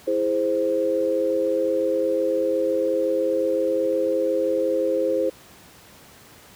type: chord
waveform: sine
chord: E augmented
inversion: none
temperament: equal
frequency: 329.6 / 415.3 / 523.3 Hz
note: E4 / G#4 / B#4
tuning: 0 / 0 / 0 cents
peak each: -26 / -26 / -21 dBFS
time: 0.07-5.3 s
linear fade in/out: 10 ms
effects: pink hiss -48 dBFS RMS until 6.55 s + high-pass 80 Hz 12 dB/octave